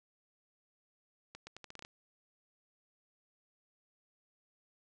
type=accelerating click train; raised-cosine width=0.2 ms; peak=-30 dBFS; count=9; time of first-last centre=1.35-1.849 s; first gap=120 ms; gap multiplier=0.8; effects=resampled to 24000 Hz